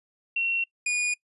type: tone pair in turn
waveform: sine / 45% pulse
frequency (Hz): 2728 / 2450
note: F7 / D#7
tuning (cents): -41 / -27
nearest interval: major second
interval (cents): 186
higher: first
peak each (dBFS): -23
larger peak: neither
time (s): 0.36-0.64 / 0.86-1.14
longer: neither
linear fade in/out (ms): 5
effects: noise-tail reverb RT60 0.1 s tail -23 dB re dry + resampled to 24000 Hz